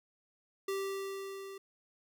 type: tone with level ramp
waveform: square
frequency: 390.5 Hz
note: G4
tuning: 7 cents flat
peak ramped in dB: -33 to -45 dBFS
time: 0.68-1.58 s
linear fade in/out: 5 ms
effects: none